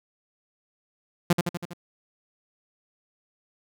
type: tone with echo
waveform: sawtooth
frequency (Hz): 173.7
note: F3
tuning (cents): -9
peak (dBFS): -12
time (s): 1.3-1.33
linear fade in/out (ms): 5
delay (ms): 81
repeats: 5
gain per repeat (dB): -4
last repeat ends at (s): 1.735
effects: none